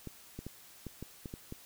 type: clicks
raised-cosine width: 3 ms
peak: -28 dBFS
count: 8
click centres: 0.073 / 0.39 / 0.466 / 0.867 / 1.026 / 1.258 / 1.339 / 1.524 s
effects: white hiss -56 dBFS RMS until 1.65 s